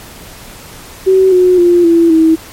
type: tone with pitch steps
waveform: sine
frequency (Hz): 379.3 / 364.1 / 349.4 / 335.4 / 321.9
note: F#4 / F#4 / F4 / E4 / E4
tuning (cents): +43 / -28 / +1 / +30 / -41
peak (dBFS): -4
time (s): 1.06-2.36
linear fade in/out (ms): 20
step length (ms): 260
effects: pink hiss -33 dBFS RMS until 2.52 s + MP3 64 kbps